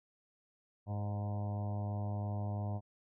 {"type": "harmonic tone with a mistuned harmonic", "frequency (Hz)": 102.9, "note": "G#2", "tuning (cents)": -16, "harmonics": [1, 2, 3, 4, 5, 6, 7, 8, 9, 10], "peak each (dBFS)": [-35, -44, -52, -56, -54, -49, -49, -55, -54, -61], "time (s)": [0.86, 2.81], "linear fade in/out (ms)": 50, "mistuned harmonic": 5, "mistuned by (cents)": 37, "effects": []}